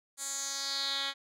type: tone with band-pass filter sweep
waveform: 10% pulse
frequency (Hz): 275.7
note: C#4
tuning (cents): -9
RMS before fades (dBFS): -35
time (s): 0.17-1.14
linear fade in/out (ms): 50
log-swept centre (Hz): 8500 to 3000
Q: 3.4
effects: none